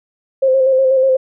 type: tone with vibrato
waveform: sine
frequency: 527 Hz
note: C5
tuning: 12 cents sharp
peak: -9 dBFS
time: 0.42-1.17 s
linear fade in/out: 10 ms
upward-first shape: square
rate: 8.2 Hz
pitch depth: 27 cents each way
effects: none